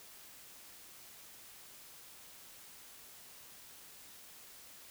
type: silence
effects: white hiss -55 dBFS RMS until 4.9 s